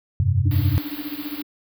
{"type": "chord", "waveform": "sine", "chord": "F suspended second", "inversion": "none", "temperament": "equal", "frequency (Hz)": [87.31, 98, 130.81], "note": ["F2", "G2", "C3"], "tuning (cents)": [0, 0, 0], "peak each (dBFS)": [-22, -19, -22], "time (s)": [0.2, 0.78], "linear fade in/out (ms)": 0}
{"type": "tone with tremolo", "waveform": "sine", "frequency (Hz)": 294.6, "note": "D4", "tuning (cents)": 6, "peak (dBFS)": -25, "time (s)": [0.45, 1.43], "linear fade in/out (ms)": 10, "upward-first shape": "sine", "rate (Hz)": 15, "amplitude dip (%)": 95}
{"type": "band-stop noise", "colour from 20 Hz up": "white", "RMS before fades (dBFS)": -36, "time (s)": [0.51, 1.42], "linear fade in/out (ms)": 2, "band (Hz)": [4800, 12000], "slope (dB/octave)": 96}
{"effects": []}